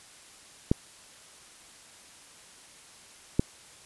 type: clicks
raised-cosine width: 3 ms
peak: -8 dBFS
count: 2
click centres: 0.715 / 3.395 s
effects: white hiss -52 dBFS RMS until 3.85 s + resampled to 24000 Hz